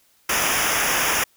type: noise with comb filter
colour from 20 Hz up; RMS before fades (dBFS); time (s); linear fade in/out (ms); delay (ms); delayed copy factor
pink; -21; 0.29-1.24; 5; 0.24; -0.9
effects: white hiss -60 dBFS RMS until 1.36 s